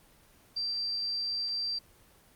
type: tone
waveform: sine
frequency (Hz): 4699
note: D8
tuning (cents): 0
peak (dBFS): -30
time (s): 0.56-1.79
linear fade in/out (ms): 10
effects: pink hiss -60 dBFS RMS until 2.35 s + Opus 24 kbps